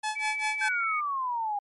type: tone with tremolo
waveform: sawtooth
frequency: 858 Hz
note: A5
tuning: 44 cents flat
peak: -23 dBFS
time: 0.03-0.69 s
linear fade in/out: 10 ms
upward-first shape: sine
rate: 5.1 Hz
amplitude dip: 95%
type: tone with pitch glide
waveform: sine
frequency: 2300 to 2228 Hz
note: D7 to C#7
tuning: -37 to +8 cents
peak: -29 dBFS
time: 0.15-1.01 s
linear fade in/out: 20 ms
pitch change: -55 cents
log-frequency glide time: 0.64-0.84 s
type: exponential sweep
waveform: sine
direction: down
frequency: 1591 to 801 Hz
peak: -27 dBFS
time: 0.61-1.59 s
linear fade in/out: 5 ms
effects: MP3 48 kbps